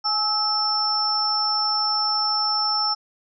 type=tone cluster; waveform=sine; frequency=838 / 1303 / 5370 Hz; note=G#5 / E6 / E8; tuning=+15 / -20 / +31 cents; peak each=-27 / -27 / -21 dBFS; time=0.04-2.95 s; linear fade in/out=20 ms; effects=none